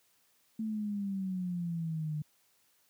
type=exponential sweep; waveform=sine; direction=down; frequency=222.7 to 149.4 Hz; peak=-32 dBFS; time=0.59-2.22 s; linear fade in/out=5 ms; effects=white hiss -70 dBFS RMS until 2.89 s + high-pass 80 Hz 12 dB/octave